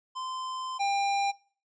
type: tone pair in turn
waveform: square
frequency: 1033 / 797.9 Hz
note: C6 / G5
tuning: -22 / +30 cents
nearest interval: major third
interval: 448 cents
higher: first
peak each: -34 / -26 dBFS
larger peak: second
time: 0.15-0.79 / 0.79-1.32 s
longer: first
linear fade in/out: 20 ms
effects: noise-tail reverb RT60 0.4 s tail -21 dB re dry + resampled to 16000 Hz

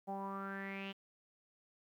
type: tone with low-pass filter sweep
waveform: sawtooth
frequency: 195.5 Hz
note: G3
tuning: 4 cents flat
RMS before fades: -43 dBFS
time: 0.07-0.93 s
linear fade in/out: 20 ms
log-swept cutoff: 730 to 3100 Hz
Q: 7.4
effects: 12-bit

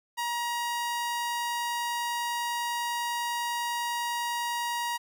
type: tone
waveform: sawtooth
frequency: 950 Hz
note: A#5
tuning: 33 cents sharp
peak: -25 dBFS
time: 0.17-4.98 s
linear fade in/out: 20 ms
effects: none

